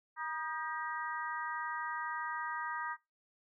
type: harmonic tone with a mistuned harmonic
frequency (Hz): 317.3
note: D#4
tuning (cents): +34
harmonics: 3 / 4 / 5 / 6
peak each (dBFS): -39 / -41 / -43 / -45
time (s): 0.16-2.97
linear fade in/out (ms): 50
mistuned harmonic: 4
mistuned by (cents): -54
effects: noise-tail reverb RT60 0.2 s tail -19 dB re dry